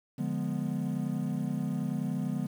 triangle chord, D diminished seventh, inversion none, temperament equal with one note detuned, 146.83 / 176.13 / 207.7 / 246.9 Hz, D3 / F3 / Ab3 / Cb4, 0 / +15 / 0 / 0 cents, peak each -33 dBFS, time 0.18-2.47 s, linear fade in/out 10 ms, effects 9-bit

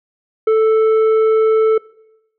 triangle tone with tanh clipping, 440 Hz, A4, in tune, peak -11 dBFS, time 0.47-1.78 s, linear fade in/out 5 ms, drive 11 dB, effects noise-tail reverb RT60 0.9 s tail -23 dB re dry

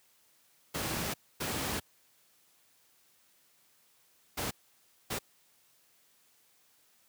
pink noise bursts at uneven times, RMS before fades -34 dBFS, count 4, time 0.74-1.14 / 1.4-1.8 / 4.37-4.51 / 5.1-5.19 s, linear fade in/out 10 ms, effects white hiss -67 dBFS RMS until 7.08 s + high-pass 80 Hz 12 dB/octave

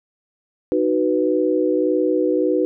sine chord, B major, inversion first, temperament just, 308.7 / 370.4 / 493.9 Hz, D#4 / F#4 / B4, -14 / +2 / 0 cents, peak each -20 dBFS, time 0.72-2.65 s, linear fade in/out 0 ms, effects none

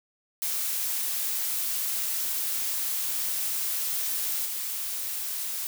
blue noise with level steps, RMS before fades -29 / -32 dBFS, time 0.42-5.67 s, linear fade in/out 0 ms, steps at 4.45 s, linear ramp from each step 10 ms, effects none

